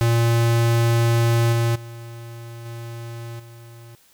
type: tone with level steps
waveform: square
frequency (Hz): 116.54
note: A#2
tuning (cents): 0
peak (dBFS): -16 / -18 / -35 / -32 / -41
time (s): 0.01-3.95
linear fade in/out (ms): 0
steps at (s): 1.52 / 1.75 / 2.65 / 3.39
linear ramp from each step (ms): 10
effects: white hiss -56 dBFS RMS until 4.13 s